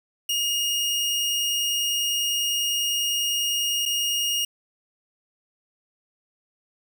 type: tone with dropouts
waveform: sawtooth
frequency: 2855 Hz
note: F7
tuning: 37 cents sharp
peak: -19 dBFS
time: 0.29-4.45 s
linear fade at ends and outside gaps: 5 ms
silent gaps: 3.855-3.859 s
effects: none